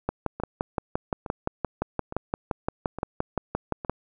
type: two click trains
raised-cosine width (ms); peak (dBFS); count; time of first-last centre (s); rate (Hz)
1; -20 / -11; 5 / 23; 0.4-3.848 / 0.09-3.896; 1.16 / 5.78
effects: none